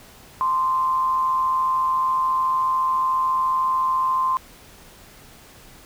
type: tone with amplitude modulation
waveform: sine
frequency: 1043 Hz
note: C6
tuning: 6 cents flat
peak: -16 dBFS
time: 0.41-4.37 s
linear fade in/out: 0 ms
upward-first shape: sine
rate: 154 Hz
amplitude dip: 40%
effects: pink hiss -47 dBFS RMS until 5.85 s